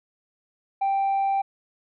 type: tone with tanh clipping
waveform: sine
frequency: 785 Hz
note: G5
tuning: 2 cents sharp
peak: -21 dBFS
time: 0.81-1.42 s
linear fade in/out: 10 ms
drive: 1 dB
effects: none